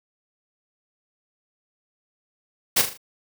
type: noise with echo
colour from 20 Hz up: white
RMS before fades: -18 dBFS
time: 2.76-2.82 s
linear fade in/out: 10 ms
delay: 39 ms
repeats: 4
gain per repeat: -7 dB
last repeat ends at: 2.976 s
effects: none